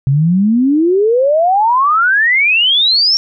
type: exponential sweep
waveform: sine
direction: up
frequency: 131 to 5590 Hz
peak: -8 dBFS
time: 0.07-3.17 s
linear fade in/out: 0 ms
effects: none